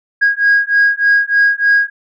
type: beating tone pair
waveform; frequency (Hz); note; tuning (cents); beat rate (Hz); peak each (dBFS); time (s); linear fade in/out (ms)
sine; 1639 / 1642.3; G#6 / G#6; -23 / -20; 3.3; -11; 0.21-1.9; 20
effects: tanh soft clip ceiling -4 dBFS